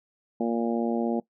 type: harmonic tone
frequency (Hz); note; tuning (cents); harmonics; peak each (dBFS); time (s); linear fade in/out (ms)
116.6; A#2; +1; 2 / 3 / 4 / 5 / 6 / 7; -26 / -30 / -32 / -34 / -36 / -37; 0.4-1.2; 5
effects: noise-tail reverb RT60 0.1 s tail -20 dB re dry